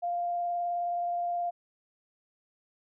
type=tone with vibrato; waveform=sine; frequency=698.5 Hz; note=F5; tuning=in tune; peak=-28 dBFS; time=0.02-1.51 s; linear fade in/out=20 ms; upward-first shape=triangle; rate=19 Hz; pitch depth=14 cents each way; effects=none